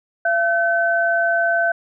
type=tone pair together; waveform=sine; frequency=679.8 / 1526 Hz; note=F5 / G6; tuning=-47 / -47 cents; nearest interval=octave + major second; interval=1400 cents; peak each=-18 dBFS; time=0.25-1.72 s; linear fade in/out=5 ms; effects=none